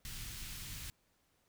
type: band-stop noise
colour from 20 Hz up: pink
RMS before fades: -45 dBFS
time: 0.05-0.9 s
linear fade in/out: 0 ms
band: 140 to 2200 Hz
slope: 12 dB/octave
effects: pink hiss -75 dBFS RMS until 1.48 s